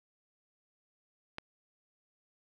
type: click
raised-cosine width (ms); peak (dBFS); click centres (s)
0.3; -22; 1.384
effects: none